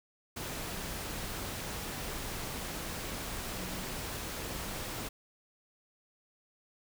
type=tone in noise; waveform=sine; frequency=185 Hz; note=F#3; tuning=in tune; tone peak=-44 dBFS; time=3.53-3.84 s; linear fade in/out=10 ms; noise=pink; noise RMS=-39 dBFS; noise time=0.36-5.09 s; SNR=-8 dB; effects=none